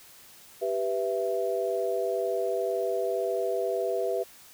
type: chord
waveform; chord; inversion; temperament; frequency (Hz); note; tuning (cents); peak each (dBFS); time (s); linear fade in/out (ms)
sine; E minor; first; equal with one note detuned; 392 / 493.9 / 662.7; G4 / B4 / E5; 0 / 0 / +9; -30; 0.61-4.24; 20
effects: white hiss -52 dBFS RMS until 4.53 s